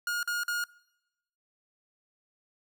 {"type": "tone bursts", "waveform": "45% pulse", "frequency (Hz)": 1430, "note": "F6", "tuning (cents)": 41, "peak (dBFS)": -28, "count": 3, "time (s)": [0.07, 0.64], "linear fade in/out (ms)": 2, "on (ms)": 160, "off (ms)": 45, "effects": ["noise-tail reverb RT60 0.9 s tail -24 dB re dry"]}